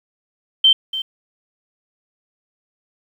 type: tone with echo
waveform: sine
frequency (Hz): 3116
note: G7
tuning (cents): -11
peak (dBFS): -8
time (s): 0.64-0.73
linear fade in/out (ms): 5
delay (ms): 290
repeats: 1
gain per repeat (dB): -13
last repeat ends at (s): 1.02
effects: 8-bit